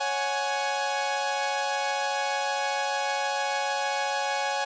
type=chord; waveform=sawtooth; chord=C# suspended fourth; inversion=none; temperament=equal with one note detuned; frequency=554.4 / 740 / 834.9 Hz; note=C#5 / F#5 / G#5; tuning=0 / 0 / +9 cents; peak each=-28 / -29 / -24 dBFS; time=0-4.65 s; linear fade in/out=10 ms; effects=resampled to 16000 Hz + 9-bit